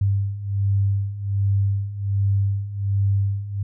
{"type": "beating tone pair", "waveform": "sine", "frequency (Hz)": [98.4, 99.7], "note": ["G2", "G2"], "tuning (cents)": [7, 30], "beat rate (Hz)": 1.3, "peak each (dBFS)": [-24, -20], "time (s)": [0.01, 3.63], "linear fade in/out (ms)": 5, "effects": []}